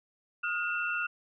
sine tone cluster, 1255 / 1430 / 2687 Hz, D#6 / F6 / E7, +15 / +41 / +33 cents, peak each -39 / -31 / -34 dBFS, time 0.43-1.07 s, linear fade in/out 10 ms, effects none

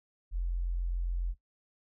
sine tone, 43.65 Hz, F1, in tune, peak -29 dBFS, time 0.31-1.35 s, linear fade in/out 50 ms, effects noise-tail reverb RT60 0.1 s tail -17 dB re dry

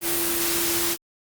sine tone in noise, 340 Hz, F4, 46 cents flat, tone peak -29 dBFS, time 0.01-0.97 s, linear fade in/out 50 ms, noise white, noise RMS -24 dBFS, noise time 0.01-0.97 s, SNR -8 dB, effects Opus 32 kbps

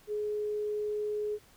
sine tone, 420.4 Hz, G#4, 21 cents sharp, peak -30 dBFS, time 0.07-1.39 s, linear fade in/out 50 ms, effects pink hiss -60 dBFS RMS until 1.56 s

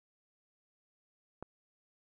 click, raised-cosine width 1 ms, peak -28 dBFS, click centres 1.426 s, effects none

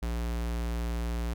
square tone, 58.27 Hz, A#1, in tune, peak -30 dBFS, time 0.02-1.34 s, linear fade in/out 10 ms, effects none

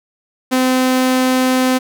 sawtooth tone, 257 Hz, C4, 31 cents flat, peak -8 dBFS, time 0.51-1.79 s, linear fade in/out 20 ms, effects none

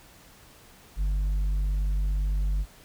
triangle tone with tanh clipping, 49 Hz, G1, in tune, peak -24 dBFS, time 0.96-2.66 s, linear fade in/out 50 ms, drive 9 dB, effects pink hiss -53 dBFS RMS until 2.84 s

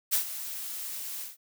blue noise with ADSR envelope, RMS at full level -24 dBFS, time 0.11-1.37 s, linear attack 27 ms, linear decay 100 ms, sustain -13 dB, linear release 160 ms, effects none

